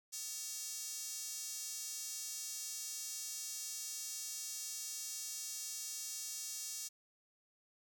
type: tone with high-pass filter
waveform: square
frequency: 251 Hz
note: B3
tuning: 28 cents sharp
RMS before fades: -44 dBFS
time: 0.12-6.89 s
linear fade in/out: 20 ms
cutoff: 6300 Hz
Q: 2.2
effects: none